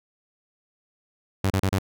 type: tone bursts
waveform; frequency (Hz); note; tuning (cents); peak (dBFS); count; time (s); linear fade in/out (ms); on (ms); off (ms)
sawtooth; 96; G2; -36; -16; 4; 1.44-1.787; 5; 62; 33
effects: none